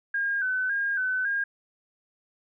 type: tone with vibrato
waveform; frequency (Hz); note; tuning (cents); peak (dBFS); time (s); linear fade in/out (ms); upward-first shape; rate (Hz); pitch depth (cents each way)
sine; 1565; G6; -3; -24; 0.14-1.44; 5; square; 1.8; 59
effects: none